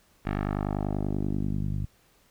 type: tone with low-pass filter sweep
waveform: 10% pulse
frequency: 50.3 Hz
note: G1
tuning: 45 cents sharp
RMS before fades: -29 dBFS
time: 0.25-1.86 s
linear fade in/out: 10 ms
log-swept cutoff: 2200 to 120 Hz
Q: 1.3
effects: pink hiss -63 dBFS RMS until 2.3 s

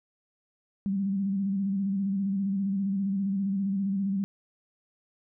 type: tone with vibrato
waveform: sine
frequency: 196 Hz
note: G3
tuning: in tune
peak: -25 dBFS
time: 0.86-4.24 s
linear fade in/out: 0 ms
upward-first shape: square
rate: 15 Hz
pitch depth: 41 cents each way
effects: none

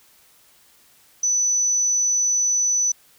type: tone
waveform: sine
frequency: 5980 Hz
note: F#8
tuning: 17 cents sharp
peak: -17 dBFS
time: 1.23-2.92 s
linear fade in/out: 5 ms
effects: white hiss -55 dBFS RMS until 3.18 s

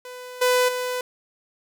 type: tone with level steps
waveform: sawtooth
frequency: 499.8 Hz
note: B4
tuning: 21 cents sharp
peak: -32 / -13 / -21 dBFS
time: 0.05-1.01 s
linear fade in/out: 2 ms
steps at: 0.41 / 0.68 s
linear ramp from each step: 10 ms
effects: none

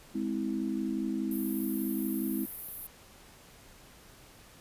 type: chord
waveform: sine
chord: Ab augmented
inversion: none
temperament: just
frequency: 207.7 / 259.6 / 324.5 Hz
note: Ab3 / C4 / E4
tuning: 0 / -13 / -27 cents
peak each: -34 dBFS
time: 0.14-2.46 s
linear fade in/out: 20 ms
type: high-pass noise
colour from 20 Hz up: white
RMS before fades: -38 dBFS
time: 1.31-2.87 s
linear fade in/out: 5 ms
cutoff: 11000 Hz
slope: 48 dB/octave
effects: pink hiss -55 dBFS RMS until 4.6 s + resampled to 32000 Hz

